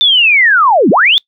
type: linear two-way sweep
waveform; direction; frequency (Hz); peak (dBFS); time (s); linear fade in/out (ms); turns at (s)
sine; down then up; 3596 to 165.8 to 3596; -5; 0.01-1.18; 0; 0.9
effects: noise-tail reverb RT60 0.1 s tail -24 dB re dry